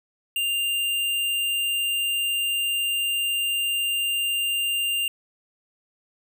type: tone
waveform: square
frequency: 2794 Hz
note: F7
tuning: in tune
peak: -23 dBFS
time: 0.36-5.08 s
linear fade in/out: 2 ms
effects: none